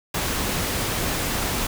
pink noise, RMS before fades -25 dBFS, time 0.14-1.67 s, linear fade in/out 5 ms, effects none

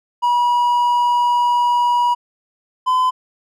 triangle tone pair in turn, 967 / 1017 Hz, B5 / C6, -37 / -50 cents, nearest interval minor second, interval 87 cents, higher second, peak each -11 dBFS, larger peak neither, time 0.22-2.15 / 2.86-3.11 s, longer first, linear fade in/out 20 ms, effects none

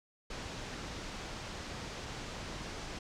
pink low-pass noise, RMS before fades -43 dBFS, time 0.3-2.99 s, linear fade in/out 5 ms, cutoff 6700 Hz, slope 24 dB/octave, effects none

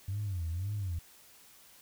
sine tone with vibrato, 92.5 Hz, F#2, in tune, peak -31 dBFS, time 0.08-0.99 s, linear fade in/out 5 ms, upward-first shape sine, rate 1.9 Hz, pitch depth 220 cents each way, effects tanh soft clip ceiling -28 dBFS + white hiss -58 dBFS RMS until 1.81 s

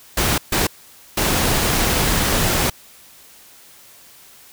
pink noise bursts at uneven times, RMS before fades -18 dBFS, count 3, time 0.17-0.38 / 0.52-0.67 / 1.17-2.7 s, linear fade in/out 5 ms, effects white hiss -46 dBFS RMS until 4.52 s

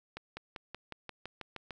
accelerating click train, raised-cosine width 0.3 ms, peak -25 dBFS, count 10, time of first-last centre 0.17-1.707 s, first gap 200 ms, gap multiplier 0.96, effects none

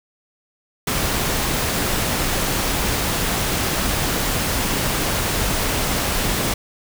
pink noise, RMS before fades -21 dBFS, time 0.87-6.54 s, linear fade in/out 5 ms, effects none

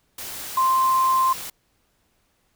sine tone in noise, 1046.5 Hz, C6, in tune, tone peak -16 dBFS, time 0.57-1.33 s, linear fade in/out 5 ms, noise white, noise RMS -34 dBFS, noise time 0.18-1.5 s, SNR +15 dB, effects pink hiss -67 dBFS RMS until 2.55 s

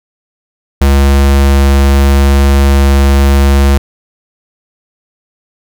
square tone, 69.2 Hz, C#2, 2 cents flat, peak -5 dBFS, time 0.81-3.78 s, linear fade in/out 5 ms, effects none

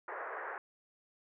white band-pass noise, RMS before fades -42 dBFS, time 0.08-0.58 s, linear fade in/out 2 ms, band 390 to 1800 Hz, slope 48 dB/octave, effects none

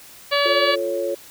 harmonic tone, 571 Hz, D5, 49 cents flat, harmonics 1 / 2 / 3 / 4 / 5 / 6 / 7 / 8, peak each -20 / -23 / -25 / -26 / -27 / -28 / -28 / -29 dBFS, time 0.31-0.76 s, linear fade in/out 20 ms
sine chord, F augmented, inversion none, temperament equal, 349.2 / 440 / 554.4 Hz, F4 / A4 / C#5, 0 / 0 / 0 cents, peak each -27 / -28 / -23 dBFS, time 0.45-1.15 s, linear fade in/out 10 ms
effects white hiss -44 dBFS RMS until 1.3 s

